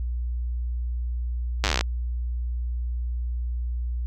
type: slowing click train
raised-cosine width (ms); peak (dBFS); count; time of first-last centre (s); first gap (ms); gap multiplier
0.2; -5; 14; 1.64-1.81; 9; 1.06
effects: added 60 Hz sine -25 dBFS peak until 4.06 s